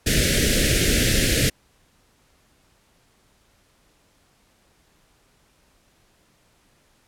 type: band-stop noise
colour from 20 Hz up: pink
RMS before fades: -19 dBFS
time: 0.06-1.5 s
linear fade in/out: 10 ms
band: 580 to 1600 Hz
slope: 48 dB/octave
effects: pink hiss -61 dBFS RMS until 7.07 s + low-pass 12000 Hz 12 dB/octave